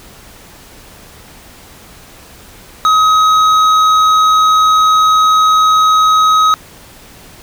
sine tone with hard clipping, 1268 Hz, D#6, 32 cents sharp, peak -8 dBFS, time 2.85-6.54 s, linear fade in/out 0 ms, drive 8 dB, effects pink hiss -38 dBFS RMS until 7.42 s

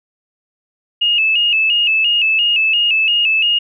sine tone with vibrato, 2734 Hz, F7, 37 cents flat, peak -11 dBFS, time 1.01-3.59 s, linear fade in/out 10 ms, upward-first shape square, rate 2.9 Hz, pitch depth 75 cents each way, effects none

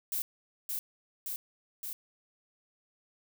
violet noise with echo, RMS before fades -33 dBFS, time 0.12-0.22 s, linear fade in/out 0 ms, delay 570 ms, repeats 3, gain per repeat -2 dB, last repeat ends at 1.93 s, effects none

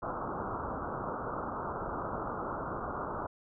white low-pass noise, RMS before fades -37 dBFS, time 0.02-3.27 s, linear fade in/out 10 ms, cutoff 1400 Hz, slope 96 dB/octave, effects none

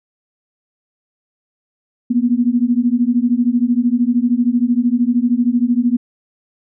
sine beating tone pair, 235.3 / 248.3 Hz, A#3 / B3, +16 / +9 cents, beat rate 13 Hz, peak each -15 dBFS, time 2.1-5.97 s, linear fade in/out 10 ms, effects none

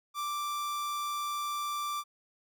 45% pulse tone, 1174.7 Hz, D6, in tune, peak -32 dBFS, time 0.14-2.04 s, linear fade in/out 50 ms, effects none

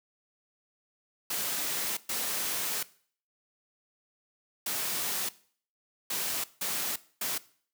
white noise bursts at uneven times, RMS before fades -32 dBFS, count 6, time 1.3-1.97 / 2.09-2.83 / 4.66-5.29 / 6.1-6.44 / 6.61-6.96 / 7.21-7.38 s, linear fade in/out 5 ms, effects noise-tail reverb RT60 0.5 s tail -19 dB re dry + high-pass 150 Hz 12 dB/octave

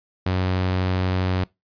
sawtooth tone, 92.4 Hz, F#2, 2 cents flat, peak -16 dBFS, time 0.26-1.44 s, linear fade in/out 5 ms, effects noise-tail reverb RT60 0.2 s tail -23 dB re dry + resampled to 11025 Hz

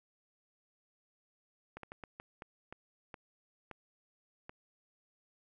slowing click train, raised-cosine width 0.5 ms, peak -30 dBFS, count 10, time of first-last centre 1.77-4.495 s, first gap 63 ms, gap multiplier 1.37, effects none

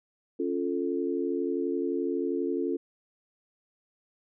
sine chord, Db augmented, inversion none, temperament equal, 277.2 / 349.2 / 440 Hz, Db4 / F4 / A4, 0 / 0 / 0 cents, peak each -31 / -30 / -32 dBFS, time 0.39-2.77 s, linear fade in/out 10 ms, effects none

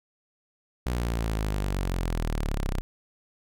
sawtooth linear sweep, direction down, 61.74 to 30.87 Hz, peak -22 dBFS, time 0.86-2.81 s, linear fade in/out 0 ms, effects none

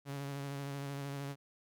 sawtooth tone with vibrato, 140 Hz, C#3, 18 cents sharp, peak -35 dBFS, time 0.05-1.36 s, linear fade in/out 50 ms, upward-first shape sine, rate 13 Hz, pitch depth 26 cents each way, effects none

